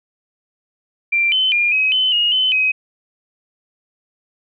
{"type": "tone with pitch steps", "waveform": "sine", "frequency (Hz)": [2363, 3054, 2410, 2541, 3041, 2869, 3042, 2529], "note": ["D7", "G7", "D7", "D#7", "F#7", "F7", "F#7", "D#7"], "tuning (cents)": [10, -46, 44, 36, 47, 46, 47, 28], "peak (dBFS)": -13, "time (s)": [1.12, 2.72], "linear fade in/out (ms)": 10, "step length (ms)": 200, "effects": []}